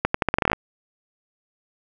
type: accelerating click train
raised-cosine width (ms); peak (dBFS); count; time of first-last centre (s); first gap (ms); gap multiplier
0.5; -3; 12; 0.05-0.532; 94; 0.83
effects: none